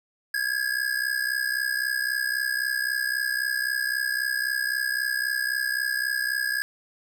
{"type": "ring-modulated tone", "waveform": "square", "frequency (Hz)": 1661.2, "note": "G#6", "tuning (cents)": 0, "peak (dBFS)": -22, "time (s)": [0.34, 6.62], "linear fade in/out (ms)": 0, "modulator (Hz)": 31.9, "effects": []}